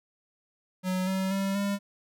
square tone with pitch steps, 185 / 189.98 / 195.1 / 200.4 Hz, F#3 / F#3 / G3 / G3, 0 / +46 / -8 / +38 cents, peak -27 dBFS, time 0.83-1.79 s, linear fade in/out 50 ms, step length 240 ms, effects none

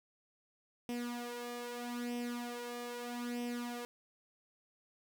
sawtooth tone with flanger, 241.2 Hz, B3, 41 cents flat, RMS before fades -41 dBFS, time 0.89-3.85 s, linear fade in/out 0 ms, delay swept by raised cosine 0.35 to 2.45 ms, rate 0.79 Hz, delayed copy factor +0.7, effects none

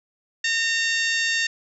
harmonic tone, 914 Hz, A#5, 34 cents flat, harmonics 2 / 3 / 4 / 5 / 6 / 7 / 8, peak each -23 / -27 / -29 / -31 / -33 / -34 / -35 dBFS, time 0.44-1.47 s, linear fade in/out 5 ms, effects none

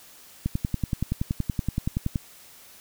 click train, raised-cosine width 5 ms, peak -12 dBFS, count 19, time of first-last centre 0.46-2.158 s, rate 10.6 Hz, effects white hiss -50 dBFS RMS until 2.8 s

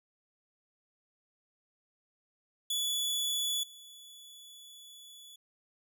sawtooth tone with level steps, 3427 Hz, A7, 46 cents flat, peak -27 / -47 dBFS, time 2.7-5.36 s, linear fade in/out 5 ms, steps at 3.63 s, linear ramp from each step 5 ms, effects none

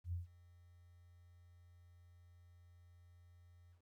sine tone with ADSR envelope, 87.31 Hz, F2, in tune, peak -37 dBFS, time 0.04-3.82 s, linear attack 87 ms, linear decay 140 ms, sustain -24 dB, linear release 100 ms, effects 13-bit

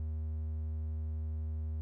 triangle tone, 78 Hz, D#2, 5 cents sharp, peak -32 dBFS, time 0-1.81 s, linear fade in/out 0 ms, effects none

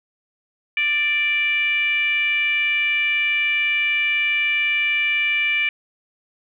sine tone with frequency modulation, 2349 Hz, D7, in tune, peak -17 dBFS, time 0.77-5.69 s, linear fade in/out 2 ms, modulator 576 Hz, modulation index 0.67, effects none

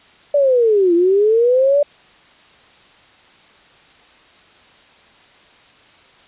sine linear two-way sweep, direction down then up, 587.3 to 335.4 to 587.3 Hz, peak -10 dBFS, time 0.34-1.83 s, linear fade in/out 5 ms, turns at 0.94 s, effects white hiss -48 dBFS RMS until 6.27 s + resampled to 8000 Hz

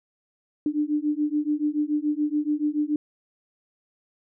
sine beating tone pair, 295 / 302 Hz, D4 / D4, +8 / +48 cents, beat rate 7 Hz, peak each -25 dBFS, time 0.66-2.96 s, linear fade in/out 2 ms, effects none

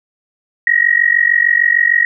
sine tone with amplitude modulation, 1894 Hz, A#6, 27 cents sharp, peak -5 dBFS, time 0.67-2.05 s, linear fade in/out 2 ms, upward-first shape sine, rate 46.6 Hz, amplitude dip 90%, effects none

